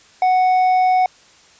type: tone with hard clipping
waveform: triangle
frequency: 740 Hz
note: F#5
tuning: in tune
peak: -13 dBFS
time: 0.22-1.06 s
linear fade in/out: 2 ms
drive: 7 dB
effects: white hiss -49 dBFS RMS until 1.59 s + resampled to 16000 Hz

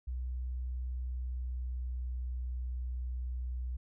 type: tone with pitch glide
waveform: sine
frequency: 62.5 to 62.03 Hz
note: B1 to B1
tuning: +21 to +8 cents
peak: -34 dBFS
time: 0.07-3.77 s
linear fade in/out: 10 ms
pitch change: -13 cents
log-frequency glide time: 1-2.13 s
effects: none

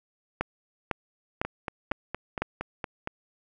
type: two click trains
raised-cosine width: 0.5 ms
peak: -11 / -16 dBFS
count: 5 / 8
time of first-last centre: 0.41-2.42 / 1.45-3.074 s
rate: 1.99 / 4.31 Hz
effects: none

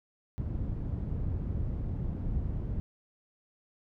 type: low-pass noise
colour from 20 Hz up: white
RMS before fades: -33 dBFS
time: 0.38-2.8 s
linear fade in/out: 0 ms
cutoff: 110 Hz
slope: 12 dB/octave
effects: none

